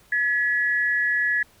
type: tone pair together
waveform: sine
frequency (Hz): 1697 / 1938.8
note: G#6 / B6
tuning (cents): +37 / -32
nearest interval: major second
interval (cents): 231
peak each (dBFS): -21 / -24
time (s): 0.12-1.43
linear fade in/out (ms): 5
effects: pink hiss -56 dBFS RMS until 1.6 s